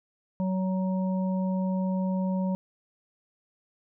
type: harmonic tone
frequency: 187.3 Hz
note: F#3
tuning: 21 cents sharp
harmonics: 1 / 3 / 5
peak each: -25 / -35 / -39 dBFS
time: 0.4-2.55 s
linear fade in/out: 0 ms
effects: none